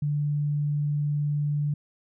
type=tone; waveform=sine; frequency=146.83 Hz; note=D3; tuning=in tune; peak=-23 dBFS; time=0.02-1.74 s; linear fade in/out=5 ms; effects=none